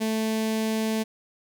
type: tone with notch filter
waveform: sawtooth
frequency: 220 Hz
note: A3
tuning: in tune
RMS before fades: -26 dBFS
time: 0-1.04 s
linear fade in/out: 20 ms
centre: 1300 Hz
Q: 1.7
effects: none